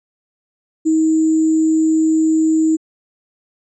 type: tone with sample-and-hold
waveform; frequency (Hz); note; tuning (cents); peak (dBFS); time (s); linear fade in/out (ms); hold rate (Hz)
sine; 317.1; D#4; +33; -11; 0.85-2.77; 20; 7350
effects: resampled to 24000 Hz